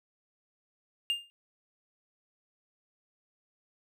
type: tone with exponential decay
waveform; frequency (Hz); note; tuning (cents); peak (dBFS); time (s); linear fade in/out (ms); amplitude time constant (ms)
triangle; 2809; F7; +9; -22; 1.1-1.3; 0; 43
effects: none